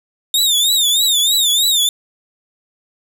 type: tone with vibrato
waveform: sawtooth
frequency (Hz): 3653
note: A#7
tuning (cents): -36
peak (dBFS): -9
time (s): 0.34-1.89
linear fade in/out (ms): 2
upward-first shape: triangle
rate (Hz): 3.2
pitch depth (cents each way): 150
effects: none